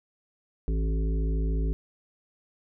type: harmonic tone with a mistuned harmonic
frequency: 53.8 Hz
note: A1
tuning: 38 cents flat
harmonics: 1 / 3 / 5 / 7 / 8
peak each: -24 / -34 / -38 / -41 / -42 dBFS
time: 0.68-1.73 s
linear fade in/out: 0 ms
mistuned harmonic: 5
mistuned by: +17 cents
effects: none